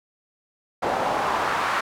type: noise with band-pass filter sweep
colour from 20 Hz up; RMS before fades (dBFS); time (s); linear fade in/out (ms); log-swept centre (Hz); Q
pink; -24; 0.82-1.81; 10; 690 to 1300; 1.8
effects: none